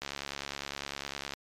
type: click train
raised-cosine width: 0.2 ms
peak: -18 dBFS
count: 93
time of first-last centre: 0.02-1.336 s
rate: 69.9 Hz
effects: MP3 96 kbps